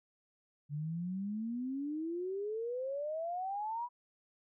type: exponential sweep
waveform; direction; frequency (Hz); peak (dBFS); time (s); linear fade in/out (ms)
sine; up; 142.7 to 987.8; -35; 0.69-3.89; 50
effects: none